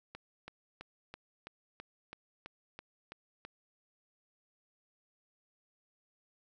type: click train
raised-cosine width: 0.3 ms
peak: -29 dBFS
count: 11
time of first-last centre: 0.15-3.45 s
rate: 3.03 Hz
effects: none